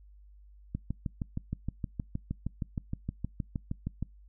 click train, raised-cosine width 5 ms, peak -20 dBFS, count 22, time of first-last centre 0.75-4.026 s, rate 6.41 Hz, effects noise-tail reverb RT60 0.2 s tail -26 dB re dry + added 50 Hz sine -52 dBFS peak until 4.28 s

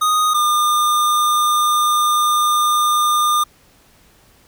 square tone pair in turn, 1242 / 1207.3 Hz, D#6 / D6, -3 / +47 cents, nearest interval unison, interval 50 cents, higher first, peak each -14 dBFS, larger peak neither, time 0.01-0.34 / 0.34-3.44 s, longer second, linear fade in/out 10 ms, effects pink hiss -52 dBFS RMS until 4.47 s

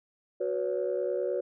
sine chord, F# suspended fourth, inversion none, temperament equal with one note detuned, 370 / 493.9 / 563.7 Hz, F#4 / B4 / C#5, 0 / 0 / +29 cents, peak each -31 dBFS, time 0.4-1.41 s, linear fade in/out 10 ms, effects tanh soft clip ceiling -20 dBFS

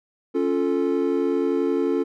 triangle chord, Db augmented, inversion none, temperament equal, 277.2 / 349.2 / 440 Hz, Db4 / F4 / A4, 0 / 0 / 0 cents, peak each -22 dBFS, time 0.34-2.04 s, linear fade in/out 20 ms, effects none

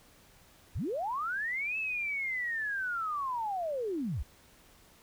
sine linear two-way sweep, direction up then down, 42.12 to 2637 to 42.12 Hz, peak -31 dBFS, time 0.75-4.23 s, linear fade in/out 10 ms, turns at 1.78 s, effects pink hiss -60 dBFS RMS until 5.02 s

